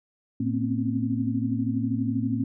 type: tone cluster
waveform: sine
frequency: 112.8 / 228.5 / 256.9 / 269.3 Hz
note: A2 / A#3 / C4 / C#4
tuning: +44 / -34 / -32 / -50 cents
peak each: -29 dBFS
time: 0.4-2.44 s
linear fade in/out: 5 ms
effects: none